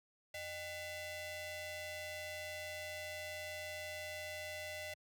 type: ring-modulated tone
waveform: sawtooth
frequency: 698.5 Hz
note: F5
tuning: in tune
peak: -36 dBFS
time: 0.34-4.94 s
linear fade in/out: 5 ms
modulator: 1310 Hz
effects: high-pass 100 Hz 12 dB/octave